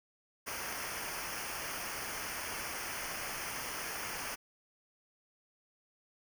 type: noise with comb filter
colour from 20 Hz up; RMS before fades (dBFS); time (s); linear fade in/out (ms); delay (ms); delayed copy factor
pink; -40; 0.46-4.36; 20; 0.26; -0.8
effects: none